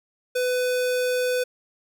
square tone, 500 Hz, B4, 21 cents sharp, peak -22 dBFS, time 0.35-1.44 s, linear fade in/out 10 ms, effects none

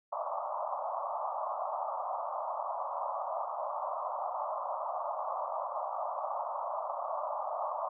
pink band-pass noise, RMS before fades -36 dBFS, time 0.12-7.89 s, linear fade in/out 10 ms, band 580 to 1200 Hz, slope 96 dB/octave, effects none

